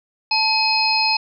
harmonic tone with a mistuned harmonic, 845 Hz, G#5, 30 cents sharp, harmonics 1 / 3 / 5 / 6, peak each -21 / -21 / -21 / -21 dBFS, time 0.31-1.17 s, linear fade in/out 5 ms, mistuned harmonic 1, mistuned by +66 cents, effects none

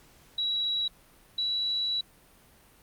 sine tone pair in turn, 3892 / 3924 Hz, B7 / B7, -26 / -12 cents, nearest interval unison, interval 14 cents, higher second, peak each -26 dBFS, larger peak neither, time 0.38-0.88 / 1.38-2.01 s, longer second, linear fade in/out 5 ms, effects pink hiss -58 dBFS RMS until 2.82 s + Opus 48 kbps

